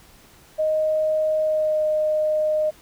sine tone with pitch glide, 622.3 to 615.2 Hz, D#5 to D#5, 0 to -20 cents, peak -18 dBFS, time 0.58-2.71 s, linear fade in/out 20 ms, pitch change -20 cents, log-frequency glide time 1.43-1.83 s, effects pink hiss -51 dBFS RMS until 2.81 s

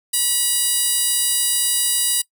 15% pulse tone with high-pass filter, 967 Hz, B5, 37 cents flat, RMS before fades -19 dBFS, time 0.13-2.22 s, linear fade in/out 10 ms, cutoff 6900 Hz, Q 1.2, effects noise-tail reverb RT60 0.1 s tail -22 dB re dry

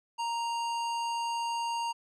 sine tone with hard clipping, 932.3 Hz, A#5, in tune, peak -32 dBFS, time 0.18-1.93 s, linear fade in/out 20 ms, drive 17 dB, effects resampled to 22050 Hz

